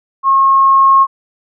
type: tone with level ramp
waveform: sine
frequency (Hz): 1083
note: C#6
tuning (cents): -41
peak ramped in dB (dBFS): -7 to -4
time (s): 0.23-1.07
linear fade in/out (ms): 50
effects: none